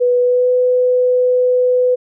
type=tone with pitch glide; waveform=sine; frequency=492.1 to 500.1 Hz; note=B4 to B4; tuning=-6 to +22 cents; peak=-10 dBFS; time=0-1.96 s; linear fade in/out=20 ms; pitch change=+28 cents; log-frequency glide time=0.2-0.5 s; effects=none